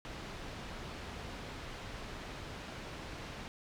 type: low-pass noise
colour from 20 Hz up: pink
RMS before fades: -45 dBFS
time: 0.05-3.48 s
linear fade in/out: 0 ms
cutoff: 4200 Hz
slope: 12 dB/octave
effects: none